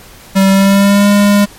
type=tone with pitch glide; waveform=square; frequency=193.6 to 203.5 Hz; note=G3 to G#3; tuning=-21 to -35 cents; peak=-6 dBFS; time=0.35-1.46 s; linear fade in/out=20 ms; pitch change=+86 cents; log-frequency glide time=0.5-1.08 s; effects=pink hiss -37 dBFS RMS until 1.58 s + MP3 64 kbps